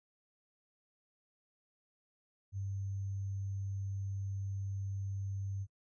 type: tone with sample-and-hold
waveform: sine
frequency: 98 Hz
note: G2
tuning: in tune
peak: -36 dBFS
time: 2.52-5.67 s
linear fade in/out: 50 ms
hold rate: 6300 Hz
effects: noise-tail reverb RT60 0.1 s tail -20 dB re dry + resampled to 22050 Hz